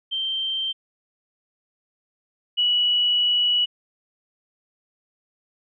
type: tone pair in turn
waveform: sine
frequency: 3136 / 2937 Hz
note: G7 / F#7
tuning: 0 / -13 cents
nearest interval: minor second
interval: 113 cents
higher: first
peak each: -23 / -17 dBFS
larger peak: second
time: 0.11-0.73 / 2.57-3.66 s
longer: second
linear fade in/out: 20 ms
effects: none